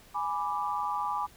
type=chord; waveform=sine; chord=G# diminished; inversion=none; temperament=equal; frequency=830.6 / 987.8 / 1174.7 Hz; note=G#5 / B5 / D6; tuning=0 / 0 / 0 cents; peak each=-33 dBFS; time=0.14-1.27 s; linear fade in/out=20 ms; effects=pink hiss -56 dBFS RMS until 1.36 s